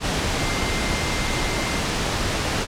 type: tone in noise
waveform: sine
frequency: 2093 Hz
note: C7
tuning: in tune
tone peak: -32 dBFS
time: 0.35-1.82 s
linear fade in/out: 50 ms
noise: pink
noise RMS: -23 dBFS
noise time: 0-2.67 s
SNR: -12 dB
effects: low-pass 7000 Hz 12 dB/octave